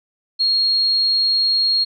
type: tone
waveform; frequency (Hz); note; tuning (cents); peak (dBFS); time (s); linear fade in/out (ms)
sine; 4270; C8; +34; -14; 0.39-1.85; 20
effects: none